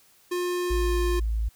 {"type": "tone with pitch glide", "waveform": "square", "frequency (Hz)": [356.1, 353], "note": ["F4", "F4"], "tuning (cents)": [34, 19], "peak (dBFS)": -26, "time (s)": [0.31, 1.2], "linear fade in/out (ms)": 10, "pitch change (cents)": -15, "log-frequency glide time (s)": [0.68, 0.98]}
{"type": "tone", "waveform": "sine", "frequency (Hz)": 54.9, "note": "A1", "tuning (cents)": -3, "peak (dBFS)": -23, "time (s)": [0.7, 1.49], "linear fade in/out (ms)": 10}
{"effects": ["white hiss -59 dBFS RMS until 1.55 s"]}